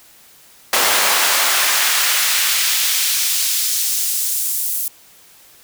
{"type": "noise with high-pass filter sweep", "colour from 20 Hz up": "pink", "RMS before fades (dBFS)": -17, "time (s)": [0.73, 4.88], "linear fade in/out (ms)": 2, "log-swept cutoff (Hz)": [650, 11000], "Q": 0.75, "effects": ["white hiss -47 dBFS RMS until 5.63 s"]}